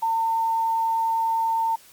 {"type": "tone with quantisation", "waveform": "sine", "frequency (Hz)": 905, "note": "A5", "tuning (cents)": 48, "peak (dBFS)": -20, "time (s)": [0.02, 1.76], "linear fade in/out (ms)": 10, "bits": 8, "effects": ["white hiss -51 dBFS RMS until 1.92 s", "Opus 48 kbps"]}